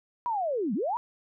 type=linear two-way sweep; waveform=sine; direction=down then up; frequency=994 to 180.8 to 994 Hz; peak=-26 dBFS; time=0.26-0.97 s; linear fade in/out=0 ms; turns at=0.74 s; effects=none